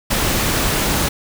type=noise; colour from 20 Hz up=pink; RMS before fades=-18 dBFS; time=0.1-1.09 s; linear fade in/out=10 ms; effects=none